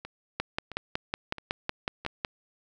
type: two click trains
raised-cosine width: 0.3 ms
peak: -12 / -23 dBFS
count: 11 / 4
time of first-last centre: 0.4-2.248 / 0.05-2.05 s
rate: 5.41 / 1.5 Hz
effects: none